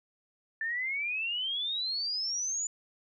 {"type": "exponential sweep", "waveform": "sine", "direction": "up", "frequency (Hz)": [1760, 7040], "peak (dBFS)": -30, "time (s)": [0.61, 2.67], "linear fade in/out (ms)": 2, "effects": []}